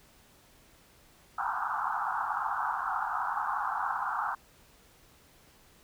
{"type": "band-pass noise", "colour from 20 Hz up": "pink", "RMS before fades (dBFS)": -32, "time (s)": [1.38, 4.35], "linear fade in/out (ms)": 5, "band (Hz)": [760, 1500], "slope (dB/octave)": 96, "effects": ["pink hiss -60 dBFS RMS until 5.83 s"]}